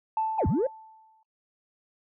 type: tone with exponential decay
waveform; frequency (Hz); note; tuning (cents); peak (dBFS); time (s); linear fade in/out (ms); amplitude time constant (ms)
sine; 880; A5; 0; -22; 0.17-1.23; 2; 230
type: linear two-way sweep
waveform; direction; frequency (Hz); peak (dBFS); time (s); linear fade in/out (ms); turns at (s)
sine; down then up; 922 to 62.2 to 573; -21; 0.38-0.67; 5; 0.47
effects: noise-tail reverb RT60 0.1 s tail -22 dB re dry + tanh soft clip ceiling -17 dBFS